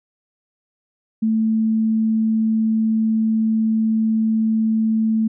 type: tone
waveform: sine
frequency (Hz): 221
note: A3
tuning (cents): +8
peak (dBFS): -15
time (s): 1.22-5.28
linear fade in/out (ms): 10
effects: none